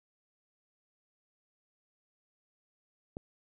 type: click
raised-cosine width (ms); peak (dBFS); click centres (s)
2; -26; 3.169
effects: none